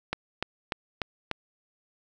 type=click train; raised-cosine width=0.3 ms; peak=-12 dBFS; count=5; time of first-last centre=0.13-1.313 s; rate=3.38 Hz; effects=none